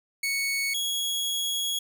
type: tone pair in turn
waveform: sawtooth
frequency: 2217 / 3331 Hz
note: C#7 / G#7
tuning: 0 / +4 cents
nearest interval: perfect fifth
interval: 704 cents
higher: second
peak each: -22 / -23 dBFS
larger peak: first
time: 0.23-0.74 / 0.74-1.79 s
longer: second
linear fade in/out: 5 ms
effects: none